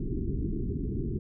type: low-pass noise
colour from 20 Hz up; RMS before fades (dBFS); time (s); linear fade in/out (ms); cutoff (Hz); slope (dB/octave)
pink; -31; 0-1.19; 5; 410; 96
effects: none